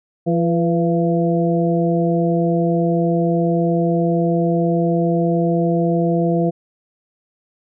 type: harmonic tone with a mistuned harmonic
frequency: 170.1 Hz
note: F3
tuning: 45 cents flat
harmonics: 1 / 2 / 3 / 4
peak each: -17 / -20 / -22 / -23 dBFS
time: 0.26-6.51 s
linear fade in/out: 20 ms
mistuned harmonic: 3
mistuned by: -46 cents
effects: none